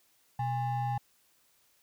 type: ring-modulated tone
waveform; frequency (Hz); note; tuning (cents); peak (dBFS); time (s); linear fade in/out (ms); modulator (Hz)
triangle; 470; A#4; +14; -24; 0.39-0.98; 5; 346
effects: white hiss -68 dBFS RMS until 1.82 s